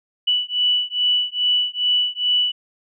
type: beating tone pair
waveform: sine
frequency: 2960 / 2962.4 Hz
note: F#7 / F#7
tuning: 0 / +1 cents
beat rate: 2.4 Hz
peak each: -20 dBFS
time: 0.27-2.52 s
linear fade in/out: 10 ms
effects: none